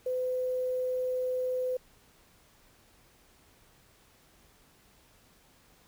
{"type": "tone with quantisation", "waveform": "sine", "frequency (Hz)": 507, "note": "B4", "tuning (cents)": 45, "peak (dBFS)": -28, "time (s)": [0.06, 1.77], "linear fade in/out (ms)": 5, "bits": 9, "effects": ["pink hiss -62 dBFS RMS until 5.87 s"]}